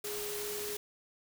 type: tone in noise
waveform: sine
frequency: 415.3 Hz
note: G#4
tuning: in tune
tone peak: -39 dBFS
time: 0.04-0.77 s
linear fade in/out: 5 ms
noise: white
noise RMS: -40 dBFS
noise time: 0.04-0.77 s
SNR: -2 dB
effects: none